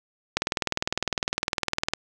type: click train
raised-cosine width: 0.2 ms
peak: -6 dBFS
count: 32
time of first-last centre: 0.37-1.936 s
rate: 19.8 Hz
effects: none

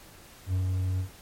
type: tone with ADSR envelope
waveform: triangle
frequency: 93 Hz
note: F#2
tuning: 9 cents sharp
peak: -21 dBFS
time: 0.46-1.09 s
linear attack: 78 ms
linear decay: 87 ms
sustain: -2 dB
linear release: 96 ms
effects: pink hiss -51 dBFS RMS until 1.21 s + MP3 64 kbps

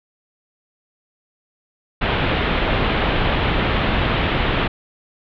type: low-pass noise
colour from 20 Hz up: pink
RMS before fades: -19 dBFS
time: 2.01-4.68 s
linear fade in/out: 10 ms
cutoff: 3600 Hz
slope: 48 dB/octave
effects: none

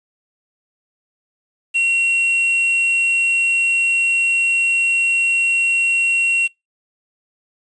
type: tone with quantisation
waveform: triangle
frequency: 2735 Hz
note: F7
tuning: 37 cents flat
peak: -12 dBFS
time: 1.74-6.48 s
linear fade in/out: 20 ms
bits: 6
effects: noise-tail reverb RT60 0.2 s tail -25 dB re dry + resampled to 22050 Hz

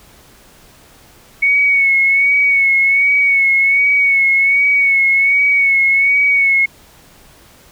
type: tone with vibrato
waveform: sine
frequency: 2217 Hz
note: C#7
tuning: in tune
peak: -9 dBFS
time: 1.42-6.66 s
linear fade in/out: 10 ms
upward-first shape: sine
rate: 1.3 Hz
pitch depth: 38 cents each way
effects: pink hiss -45 dBFS RMS until 7.71 s

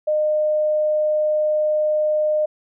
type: tone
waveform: sine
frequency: 610 Hz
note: D#5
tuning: 34 cents flat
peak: -16 dBFS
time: 0.07-2.46 s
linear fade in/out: 10 ms
effects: none

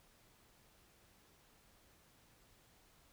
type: silence
effects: pink hiss -68 dBFS RMS until 3.12 s

